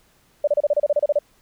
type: tone bursts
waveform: sine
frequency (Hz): 587.3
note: D5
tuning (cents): 0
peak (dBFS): -14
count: 12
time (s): 0.44-1.189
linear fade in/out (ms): 5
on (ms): 34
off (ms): 31
effects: pink hiss -59 dBFS RMS until 1.41 s